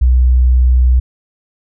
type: tone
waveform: sine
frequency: 62.5 Hz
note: B1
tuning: 21 cents sharp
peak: -6 dBFS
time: 0.01-1 s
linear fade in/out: 10 ms
effects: none